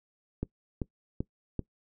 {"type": "click train", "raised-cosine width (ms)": 3, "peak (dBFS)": -18, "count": 4, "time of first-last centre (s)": [0.43, 1.593], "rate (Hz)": 2.58, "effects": ["noise-tail reverb RT60 0.1 s tail -21 dB re dry"]}